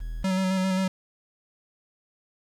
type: tone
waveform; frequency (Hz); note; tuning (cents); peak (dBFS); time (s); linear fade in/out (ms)
triangle; 40.66; E1; -23; -28; 0-0.24; 10
type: tone with vibrato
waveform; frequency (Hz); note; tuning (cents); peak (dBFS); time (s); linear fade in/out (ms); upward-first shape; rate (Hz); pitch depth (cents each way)
square; 188.4; F#3; +32; -23; 0.24-0.88; 5; square; 7.5; 20
effects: low-pass 9000 Hz 12 dB/octave + 9-bit